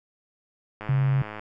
click train, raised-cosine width 0.5 ms, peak -21 dBFS, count 63, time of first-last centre 0.81-1.395 s, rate 106 Hz
sine tone, 134.7 Hz, C#3, 49 cents flat, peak -19 dBFS, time 0.89-1.22 s, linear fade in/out 2 ms
effects none

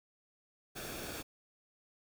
pink noise with comb filter, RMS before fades -43 dBFS, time 0.75-1.23 s, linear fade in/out 20 ms, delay 1 ms, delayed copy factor -0.5, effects none

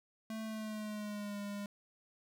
square tone with pitch glide, 220.4 to 203.3 Hz, A3 to G#3, +3 to -37 cents, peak -40 dBFS, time 0.3-1.66 s, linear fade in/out 2 ms, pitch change -140 cents, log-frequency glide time 0.44-1.39 s, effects none

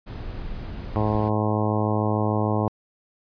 brown noise, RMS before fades -33 dBFS, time 0.06-1.3 s, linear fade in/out 20 ms
harmonic tone, 106.6 Hz, G#2, 46 cents sharp, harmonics 1 / 2 / 3 / 4 / 5 / 6 / 7 / 8 / 9 / 10, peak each -24 / -27 / -29 / -30 / -31 / -32 / -32 / -33 / -34 / -34 dBFS, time 0.96-2.68 s, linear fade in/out 0 ms
effects resampled to 11025 Hz

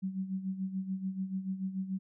sine tone with tremolo, 190 Hz, F#3, 46 cents sharp, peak -30 dBFS, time 0.02-1.99 s, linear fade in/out 20 ms, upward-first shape sine, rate 6.9 Hz, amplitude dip 70%, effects none

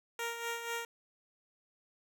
10% pulse tone with tremolo, 466.2 Hz, A#4, in tune, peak -26 dBFS, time 0.19-0.85 s, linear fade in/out 2 ms, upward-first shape sine, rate 4.1 Hz, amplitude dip 55%, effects none

